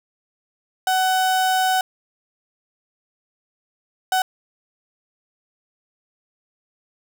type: tone bursts at uneven times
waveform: 35% pulse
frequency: 750 Hz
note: F#5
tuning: 23 cents sharp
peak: -15 dBFS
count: 2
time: 0.87-1.81 / 4.12-4.22 s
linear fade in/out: 2 ms
effects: none